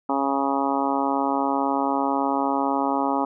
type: harmonic tone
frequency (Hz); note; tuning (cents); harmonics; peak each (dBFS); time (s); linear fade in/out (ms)
138.1; C#3; -6; 2 / 3 / 4 / 5 / 6 / 7 / 8 / 9; -25 / -32 / -31 / -30 / -26 / -28 / -32 / -32; 0.09-3.25; 5
effects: none